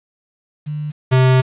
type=tone pair in turn; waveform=sine / square; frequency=150 / 129.42 Hz; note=D3 / C3; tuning=+37 / -19 cents; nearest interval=minor third; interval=256 cents; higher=first; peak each=-21 / -10 dBFS; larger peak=second; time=0.66-0.92 / 1.11-1.42 s; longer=second; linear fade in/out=20 ms; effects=resampled to 8000 Hz + 8-bit